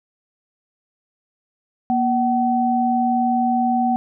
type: tone pair together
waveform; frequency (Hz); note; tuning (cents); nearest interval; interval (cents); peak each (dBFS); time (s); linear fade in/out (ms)
sine; 238.6 / 757.5; A#3 / F#5; +41 / +40; octave + minor sixth; 1999; -19 / -18; 1.9-3.96; 0
effects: none